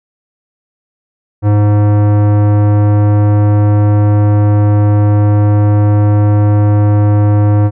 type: tone with tanh clipping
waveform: sine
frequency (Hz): 103.83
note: G#2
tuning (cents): 0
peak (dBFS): -8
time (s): 1.42-7.71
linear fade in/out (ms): 50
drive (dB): 18
effects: none